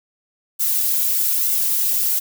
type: noise with flanger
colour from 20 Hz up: violet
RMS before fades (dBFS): -19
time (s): 0.59-2.2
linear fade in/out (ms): 20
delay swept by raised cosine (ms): 1.4 to 3.5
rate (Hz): 1.1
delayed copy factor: +0.75
effects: none

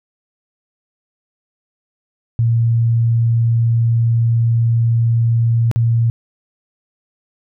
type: tone with dropouts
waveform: sine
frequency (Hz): 115.9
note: A#2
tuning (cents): -10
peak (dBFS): -11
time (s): 2.39-6.1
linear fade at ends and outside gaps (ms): 0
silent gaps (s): 5.714-5.76
effects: none

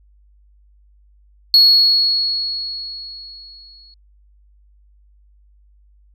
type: tone with exponential decay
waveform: sine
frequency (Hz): 4342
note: C#8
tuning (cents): -37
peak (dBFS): -4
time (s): 1.54-3.94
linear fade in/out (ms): 1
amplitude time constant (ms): 520
effects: tanh soft clip ceiling -4 dBFS + added 50 Hz sine -49 dBFS peak until 6.14 s

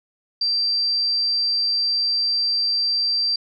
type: tone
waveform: sine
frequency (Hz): 4699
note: D8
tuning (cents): 0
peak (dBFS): -18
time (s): 0.41-3.36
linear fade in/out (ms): 5
effects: none

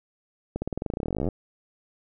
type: accelerating click train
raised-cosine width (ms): 2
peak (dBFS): -15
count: 27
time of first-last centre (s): 0.56-1.287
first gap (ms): 60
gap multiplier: 0.93
effects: none

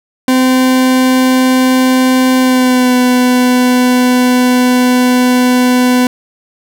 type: tone with pitch glide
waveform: 40% pulse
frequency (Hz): 257.4 to 249.8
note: C4 to B3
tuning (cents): -28 to +20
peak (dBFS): -6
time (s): 0.28-6.07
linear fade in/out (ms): 2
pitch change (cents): -52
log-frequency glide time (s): 2.4-2.96
effects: none

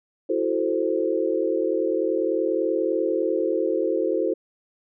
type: chord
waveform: sine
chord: F# half-diminished seventh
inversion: third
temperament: equal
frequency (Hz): 329.6 / 370 / 440 / 523.3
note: E4 / F#4 / A4 / C5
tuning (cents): 0 / 0 / 0 / 0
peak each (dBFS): -26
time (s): 0.29-4.34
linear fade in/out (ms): 10
effects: none

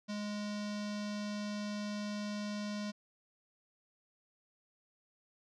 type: tone with low-pass filter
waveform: square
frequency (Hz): 207.7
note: G#3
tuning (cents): 0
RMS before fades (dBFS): -39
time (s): 0.08-2.92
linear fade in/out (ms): 20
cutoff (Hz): 5300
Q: 2.3
effects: none

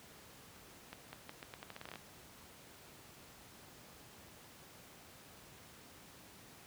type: accelerating click train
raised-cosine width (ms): 0.3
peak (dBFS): -30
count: 14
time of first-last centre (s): 0.93-1.957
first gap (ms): 200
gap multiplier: 0.82
effects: pink hiss -57 dBFS RMS until 6.66 s + high-pass 80 Hz 12 dB/octave

